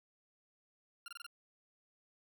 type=tone bursts; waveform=20% pulse; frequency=1392 Hz; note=F6; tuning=6 cents flat; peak=-40 dBFS; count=5; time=1.06-1.265 s; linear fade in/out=2 ms; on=21 ms; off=25 ms; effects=none